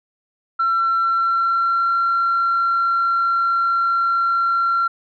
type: tone with pitch glide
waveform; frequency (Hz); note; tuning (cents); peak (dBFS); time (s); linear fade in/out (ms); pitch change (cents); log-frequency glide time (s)
sine; 1352 to 1367.7; E6 to F6; +43 to -37; -14; 0.59-4.88; 10; +20; 1.01-1.93
effects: tanh soft clip ceiling -12 dBFS